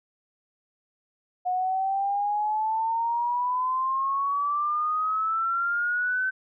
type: exponential sweep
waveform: sine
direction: up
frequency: 724 to 1535 Hz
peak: -23 dBFS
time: 1.45-6.31 s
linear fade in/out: 20 ms
effects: none